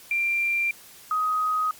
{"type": "tone pair in turn", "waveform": "sine", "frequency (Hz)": [2371, 1256], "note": ["D7", "D#6"], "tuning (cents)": [16, 16], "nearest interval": "major seventh", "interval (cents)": 1100, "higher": "first", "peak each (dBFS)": -21, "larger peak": "neither", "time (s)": [[0.11, 0.71], [1.11, 1.71]], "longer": "neither", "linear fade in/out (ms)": 2, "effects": ["white hiss -48 dBFS RMS until 1.79 s", "MP3 96 kbps"]}